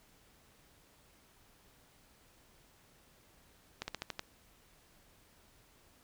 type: slowing click train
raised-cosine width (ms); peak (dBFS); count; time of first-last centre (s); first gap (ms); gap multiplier
0.2; -20; 6; 3.82-4.194; 60; 1.11
effects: pink hiss -65 dBFS RMS until 6.03 s